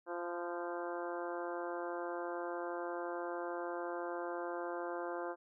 harmonic tone with a mistuned harmonic, 173.8 Hz, F3, 8 cents flat, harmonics 2 / 3 / 4 / 5 / 6 / 7 / 8 / 9, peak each -42 / -43 / -45 / -48 / -48 / -51 / -51 / -51 dBFS, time 0.06-5.36 s, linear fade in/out 50 ms, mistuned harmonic 6, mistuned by -19 cents, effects none

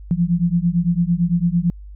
sine beating tone pair, 168.5 / 177.4 Hz, E3 / F3, +38 / +27 cents, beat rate 8.9 Hz, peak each -18 / -18 dBFS, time 0.11-1.7 s, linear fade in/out 0 ms, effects added 50 Hz sine -34 dBFS peak until 1.95 s

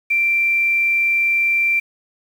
sine tone with quantisation, 2355 Hz, D7, 4 cents sharp, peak -14 dBFS, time 0.1-1.8 s, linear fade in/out 10 ms, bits 7, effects none

